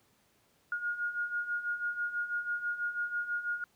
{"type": "beating tone pair", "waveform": "sine", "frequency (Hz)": [1426, 1432.1], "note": ["F6", "F6"], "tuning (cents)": [36, 43], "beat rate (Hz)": 6.1, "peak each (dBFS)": [-38, -33], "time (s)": [0.72, 3.64], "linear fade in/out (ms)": 2, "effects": ["pink hiss -69 dBFS RMS until 3.75 s", "high-pass 80 Hz 12 dB/octave"]}